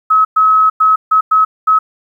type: tone bursts at uneven times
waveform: sine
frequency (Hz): 1283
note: E6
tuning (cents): -47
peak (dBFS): -6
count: 6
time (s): 0.1-0.25 / 0.36-0.7 / 0.8-0.96 / 1.11-1.21 / 1.31-1.45 / 1.67-1.79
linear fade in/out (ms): 10
effects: 8-bit